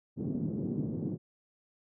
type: band-pass noise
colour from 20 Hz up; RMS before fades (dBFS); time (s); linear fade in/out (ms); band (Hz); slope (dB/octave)
white; -34; 0.16-1.18; 50; 120 to 300; 24
effects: none